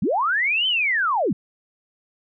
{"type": "linear two-way sweep", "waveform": "sine", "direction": "up then down", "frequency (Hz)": [138.59, 3122, 138.59], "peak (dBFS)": -18, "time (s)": [0.02, 1.33], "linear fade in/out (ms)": 5, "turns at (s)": 0.67, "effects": []}